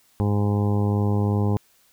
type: harmonic tone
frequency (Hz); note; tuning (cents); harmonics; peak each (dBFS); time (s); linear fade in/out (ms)
102.7; G#2; -19; 1 / 2 / 3 / 4 / 5 / 6 / 7 / 8 / 9 / 10; -20 / -25 / -31 / -30 / -35 / -45 / -41 / -35 / -41 / -41; 0.2-1.57; 0
effects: white hiss -60 dBFS RMS until 1.92 s